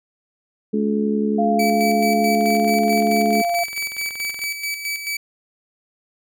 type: harmonic tone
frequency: 71.2 Hz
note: C#2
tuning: 47 cents sharp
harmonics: 3 / 4 / 5 / 6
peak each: -19 / -26 / -31 / -23 dBFS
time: 0.73-3.42 s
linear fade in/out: 10 ms
type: tone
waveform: sine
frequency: 693 Hz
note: F5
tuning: 14 cents flat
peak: -18 dBFS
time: 1.38-3.64 s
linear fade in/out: 10 ms
type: tone with tremolo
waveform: sawtooth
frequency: 2295 Hz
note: D7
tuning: 40 cents flat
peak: -19 dBFS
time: 1.59-5.17 s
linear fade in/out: 5 ms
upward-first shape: square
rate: 4.6 Hz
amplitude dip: 55%
type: click train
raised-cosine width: 0.3 ms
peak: -23 dBFS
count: 44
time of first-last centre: 2.41-4.438 s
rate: 21.2 Hz
effects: none